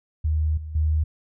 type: tone with level steps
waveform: sine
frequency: 77.5 Hz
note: D#2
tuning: 6 cents flat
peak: -19 / -31 / -18 dBFS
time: 0.24-1.04 s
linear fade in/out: 10 ms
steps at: 0.57 / 0.75 s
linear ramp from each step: 5 ms
effects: none